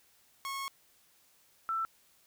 sawtooth / sine tone pair in turn, 1094 / 1331.4 Hz, C#6 / E6, -23 / +17 cents, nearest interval minor third, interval 340 cents, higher second, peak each -32 / -30 dBFS, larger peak second, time 0.45-0.68 / 1.69-1.85 s, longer first, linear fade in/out 0 ms, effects white hiss -66 dBFS RMS until 2.26 s

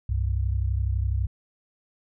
sine tone pair together, 65.41 / 97.4 Hz, C2 / G2, 0 / -11 cents, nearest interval perfect fifth, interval 689 cents, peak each -24 / -26 dBFS, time 0.09-1.27 s, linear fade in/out 5 ms, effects none

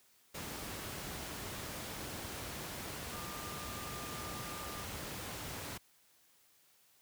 sine tone in noise, 1200 Hz, D6, 37 cents sharp, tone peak -48 dBFS, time 3.12-4.84 s, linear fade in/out 10 ms, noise pink, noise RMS -43 dBFS, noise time 0.34-5.78 s, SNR -8 dB, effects white hiss -68 dBFS RMS until 7.01 s + high-pass 60 Hz 12 dB/octave

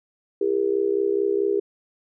sine tone with amplitude modulation, 401.7 Hz, G4, 42 cents sharp, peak -15 dBFS, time 0.41-1.6 s, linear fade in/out 5 ms, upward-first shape sine, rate 64.6 Hz, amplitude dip 90%, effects none

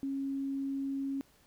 sine tone, 273.5 Hz, C#4, 23 cents flat, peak -32 dBFS, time 0.03-1.21 s, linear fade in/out 0 ms, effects pink hiss -65 dBFS RMS until 1.46 s

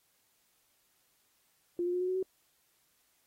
sine tone with pitch steps, 349.2 / 354.5 / 359.8 / 365.3 / 370.8 / 376.4 Hz, F4 / F4 / F#4 / F#4 / F#4 / F#4, 0 / +26 / -48 / -22 / +4 / +30 cents, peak -29 dBFS, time 1.79-2.228 s, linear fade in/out 2 ms, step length 73 ms, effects white hiss -72 dBFS RMS until 3.26 s + AAC 48 kbps

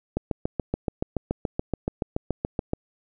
click train, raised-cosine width 2 ms, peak -11 dBFS, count 19, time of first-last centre 0.17-2.734 s, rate 7.02 Hz, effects none

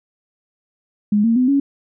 sine tone with pitch steps, 207.7 / 229.1 / 252.8 / 278.9 Hz, G#3 / A#3 / B3 / C#4, 0 / -30 / +41 / +11 cents, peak -12 dBFS, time 1.12-1.6 s, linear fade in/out 5 ms, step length 120 ms, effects none

